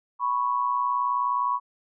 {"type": "tone pair together", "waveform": "sine", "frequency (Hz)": [987, 1106.5], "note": ["B5", "C#6"], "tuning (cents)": [-1, -3], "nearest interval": "major second", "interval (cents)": 198, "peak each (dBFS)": -25, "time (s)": [0.19, 1.6], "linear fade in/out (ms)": 50, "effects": []}